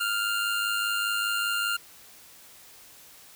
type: tone with amplitude modulation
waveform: 25% pulse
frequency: 1399 Hz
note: F6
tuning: 3 cents sharp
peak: -20 dBFS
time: 0-1.77 s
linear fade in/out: 10 ms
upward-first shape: sine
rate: 105 Hz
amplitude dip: 40%
effects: white hiss -51 dBFS RMS until 3.35 s